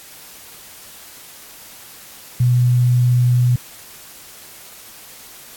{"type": "tone", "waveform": "sine", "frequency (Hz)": 123.47, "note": "B2", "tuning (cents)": 0, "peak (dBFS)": -11, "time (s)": [2.4, 3.56], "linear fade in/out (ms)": 5, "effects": ["white hiss -40 dBFS RMS until 5.56 s", "AAC 64 kbps"]}